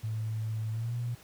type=tone with pitch glide; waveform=sine; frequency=110 to 119.96 Hz; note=A2 to B2; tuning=0 to -50 cents; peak=-30 dBFS; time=0.03-1.15 s; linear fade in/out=10 ms; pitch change=+150 cents; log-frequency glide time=0.72-0.94 s; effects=pink hiss -55 dBFS RMS until 1.23 s + high-pass 60 Hz 12 dB/octave